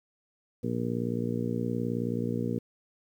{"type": "harmonic tone", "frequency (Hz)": 59, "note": "A#1", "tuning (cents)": 22, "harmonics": [2, 3, 4, 5, 6, 7, 8], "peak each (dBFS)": [-34, -35, -32, -38, -41, -38, -37], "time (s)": [0.63, 2.59], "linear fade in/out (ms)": 10, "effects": ["10-bit"]}